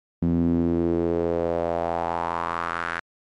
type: tone with band-pass filter sweep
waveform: sawtooth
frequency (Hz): 84.6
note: E2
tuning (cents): +45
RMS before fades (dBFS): -24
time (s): 0.22-3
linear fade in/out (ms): 5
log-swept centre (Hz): 210 to 1600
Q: 3.3
effects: MP3 64 kbps